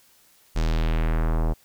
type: tone with low-pass filter sweep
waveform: square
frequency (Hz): 40.14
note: E1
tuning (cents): -45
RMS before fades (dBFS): -22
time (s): 0.55-1.54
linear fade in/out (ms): 20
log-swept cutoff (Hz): 6500 to 770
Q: 1.4
effects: white hiss -58 dBFS RMS until 1.64 s